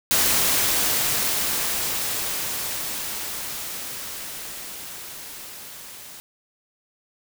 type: noise with level ramp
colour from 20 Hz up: white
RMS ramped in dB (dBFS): -19 to -41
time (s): 0.11-6.2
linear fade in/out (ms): 0
effects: none